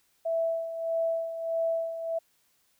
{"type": "tone with tremolo", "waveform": "sine", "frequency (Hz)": 659.3, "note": "E5", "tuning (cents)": 0, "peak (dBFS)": -24, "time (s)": [0.25, 2.19], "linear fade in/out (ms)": 10, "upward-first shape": "sine", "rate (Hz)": 1.6, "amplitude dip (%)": 65, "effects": ["white hiss -69 dBFS RMS until 2.79 s"]}